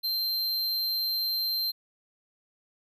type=tone; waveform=square; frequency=4142 Hz; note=C8; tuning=18 cents flat; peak=-27 dBFS; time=0.03-1.72 s; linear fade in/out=20 ms; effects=none